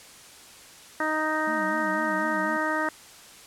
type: harmonic tone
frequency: 311.1 Hz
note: D#4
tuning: in tune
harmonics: 1 / 2 / 3 / 4 / 5 / 6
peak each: -31 / -31 / -31 / -31 / -31 / -31 dBFS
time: 1-2.89 s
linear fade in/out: 2 ms
type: tone with vibrato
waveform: triangle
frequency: 208.8 Hz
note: G#3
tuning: 10 cents sharp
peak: -32 dBFS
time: 1.47-2.57 s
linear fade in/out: 5 ms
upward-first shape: sine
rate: 4 Hz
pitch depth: 160 cents each way
effects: white hiss -48 dBFS RMS until 3.46 s + low-pass 10000 Hz 12 dB/octave